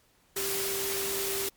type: tone in noise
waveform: sine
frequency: 392 Hz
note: G4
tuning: in tune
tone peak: -34 dBFS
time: 0.36-1.49 s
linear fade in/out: 5 ms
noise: white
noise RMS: -32 dBFS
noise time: 0.36-1.49 s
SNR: -5 dB
effects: pink hiss -65 dBFS RMS until 1.56 s + MP3 96 kbps